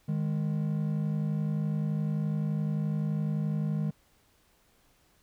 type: tone pair together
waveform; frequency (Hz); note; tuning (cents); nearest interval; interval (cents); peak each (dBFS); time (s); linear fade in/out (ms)
triangle; 154.33 / 206; D#3 / G#3; -14 / -14; perfect fourth; 500; -26 / -30; 0.08-3.91; 10
effects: tanh soft clip ceiling -18 dBFS + pink hiss -66 dBFS RMS until 5.22 s